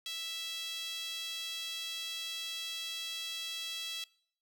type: tone with high-pass filter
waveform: sawtooth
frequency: 659.3 Hz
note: E5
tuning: in tune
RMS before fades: -40 dBFS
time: 0.06-4.04 s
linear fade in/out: 2 ms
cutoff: 3400 Hz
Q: 3.6
effects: noise-tail reverb RT60 0.6 s tail -23 dB re dry